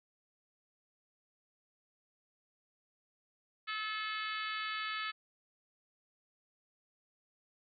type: harmonic tone with a mistuned harmonic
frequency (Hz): 432.3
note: A4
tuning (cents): -31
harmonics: 3 / 4 / 5 / 6 / 7 / 8 / 9 / 10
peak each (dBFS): -40 / -42 / -44 / -46 / -47 / -48 / -49 / -50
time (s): 3.67-5.12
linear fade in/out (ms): 20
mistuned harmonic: 10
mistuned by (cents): +64
effects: none